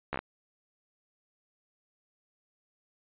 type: slowing click train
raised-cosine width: 0.5 ms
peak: -17 dBFS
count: 5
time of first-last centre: 0.13-0.19 s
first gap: 14 ms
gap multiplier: 1.05
effects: resampled to 8000 Hz